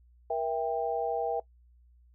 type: chord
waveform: sine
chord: E diminished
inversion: second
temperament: just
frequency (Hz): 474.7 / 659.3 / 791.1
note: Bb4 / E5 / G5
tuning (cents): +31 / 0 / +16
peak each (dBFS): -32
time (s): 0.3-1.4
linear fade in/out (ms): 5
effects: noise-tail reverb RT60 0.1 s tail -20 dB re dry + added 60 Hz sine -57 dBFS peak until 2.14 s